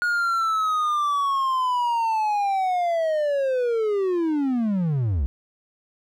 triangle linear sweep, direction down, 1444 to 59.8 Hz, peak -18 dBFS, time 0.02-5.26 s, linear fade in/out 0 ms, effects none

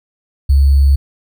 sine tone with sample-and-hold, 69.3 Hz, C#2, in tune, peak -6 dBFS, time 0.49-0.96 s, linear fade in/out 10 ms, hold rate 4410 Hz, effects none

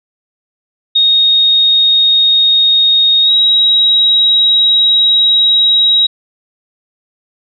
sine tone with pitch glide, 3725 to 3830 Hz, A#7 to A#7, -2 to +46 cents, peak -6 dBFS, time 0.95-6.07 s, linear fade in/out 10 ms, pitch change +48 cents, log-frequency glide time 3.22-3.32 s, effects none

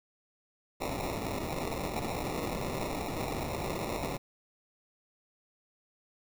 white noise with sample-and-hold, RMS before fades -35 dBFS, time 0.8-4.18 s, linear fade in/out 20 ms, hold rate 1575 Hz, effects none

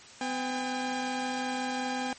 sawtooth tone pair together, 253.2 / 805 Hz, B3 / G5, +43 / +46 cents, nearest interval octave + minor sixth, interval 2003 cents, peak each -29 / -29 dBFS, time 0.21-2.13 s, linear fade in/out 2 ms, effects white hiss -50 dBFS RMS until 2.18 s + MP3 32 kbps

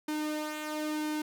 sawtooth tone with flanger, 304.8 Hz, D#4, 36 cents flat, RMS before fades -34 dBFS, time 0.08-1.22 s, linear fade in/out 5 ms, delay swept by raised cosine 1.5 to 3.1 ms, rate 0.99 Hz, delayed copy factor -0.55, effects none

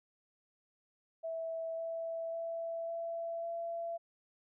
sine tone with pitch steps, 655 / 659.9 / 664.9 / 669.9 / 675 Hz, E5 / E5 / E5 / E5 / E5, -11 / +2 / +15 / +28 / +41 cents, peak -36 dBFS, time 1.23-3.98 s, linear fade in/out 20 ms, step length 550 ms, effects none

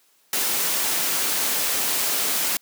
white noise, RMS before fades -23 dBFS, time 0.33-2.57 s, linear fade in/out 2 ms, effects white hiss -61 dBFS RMS until 2.61 s + high-pass 200 Hz 12 dB/octave

